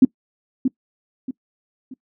sine tone with echo, 260 Hz, C4, 11 cents flat, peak -5 dBFS, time 0.02-0.05 s, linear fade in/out 5 ms, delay 630 ms, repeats 3, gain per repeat -9 dB, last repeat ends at 1.94 s, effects noise-tail reverb RT60 0.1 s tail -22 dB re dry

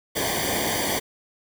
pink noise with comb filter, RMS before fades -25 dBFS, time 0.15-1 s, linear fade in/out 20 ms, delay 0.75 ms, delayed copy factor -0.95, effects none

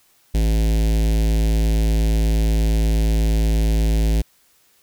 square tone with notch filter, 54.2 Hz, A1, 25 cents flat, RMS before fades -17 dBFS, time 0.34-4.22 s, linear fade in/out 10 ms, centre 1200 Hz, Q 0.57, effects white hiss -58 dBFS RMS until 4.82 s

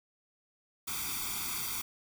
white noise with comb filter, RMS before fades -36 dBFS, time 0.87-1.82 s, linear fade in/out 10 ms, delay 0.86 ms, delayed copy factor +1, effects none

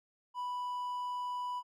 triangle tone, 987.8 Hz, B5, in tune, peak -33 dBFS, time 0.34-1.63 s, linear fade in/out 50 ms, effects none

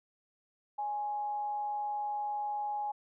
sine tone with amplitude modulation, 830.6 Hz, G#5, in tune, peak -31 dBFS, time 0.78-2.92 s, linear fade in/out 10 ms, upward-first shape sine, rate 247 Hz, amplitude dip 25%, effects none

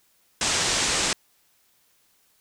white low-pass noise, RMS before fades -24 dBFS, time 0.41-1.13 s, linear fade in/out 2 ms, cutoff 8300 Hz, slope 48 dB/octave, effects white hiss -64 dBFS RMS until 2.4 s

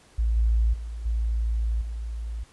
sine tone with level steps, 56.3 Hz, A1, 40 cents sharp, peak -20 / -18 / -31 / -22 / -29 dBFS, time 0.18-2.44 s, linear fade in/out 10 ms, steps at 0.36 / 0.73 / 1.05 / 1.81 s, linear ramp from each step 10 ms, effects pink hiss -56 dBFS RMS until 2.52 s + resampled to 24000 Hz

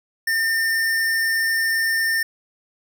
square tone, 1807 Hz, A6, 46 cents sharp, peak -19 dBFS, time 0.27-2.23 s, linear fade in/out 5 ms, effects none

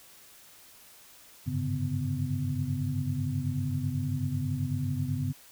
sine tone cluster, 95.8 / 103.7 / 139 / 149.4 / 251 Hz, G2 / G#2 / C#3 / D3 / B3, -39 / -2 / +5 / +30 / +28 cents, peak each -35 / -35 / -31 / -38 / -35 dBFS, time 1.46-5.33 s, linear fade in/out 20 ms, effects white hiss -54 dBFS RMS until 5.51 s

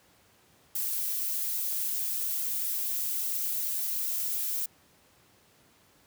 violet noise with flanger, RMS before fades -31 dBFS, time 0.75-4.66 s, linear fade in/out 5 ms, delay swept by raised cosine 1.7 to 7.2 ms, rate 1.2 Hz, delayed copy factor -0.55, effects pink hiss -62 dBFS RMS until 6.06 s + high-pass 80 Hz 12 dB/octave

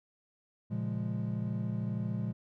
triangle chord, Bb minor seventh, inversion none, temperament equal, 116.54 / 138.59 / 174.61 / 207.7 Hz, Bb2 / Db3 / F3 / Ab3, 0 / 0 / 0 / 0 cents, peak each -33 / -39 / -36 / -35 dBFS, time 0.7-2.33 s, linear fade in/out 20 ms, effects none

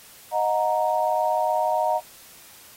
sine chord, D# minor, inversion none, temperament equal with one note detuned, 622.3 / 729 / 932.3 Hz, D#5 / F#5 / A#5, 0 / -26 / 0 cents, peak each -24 dBFS, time 0.31-2.01 s, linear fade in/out 50 ms, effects white hiss -48 dBFS RMS until 2.76 s + AAC 48 kbps

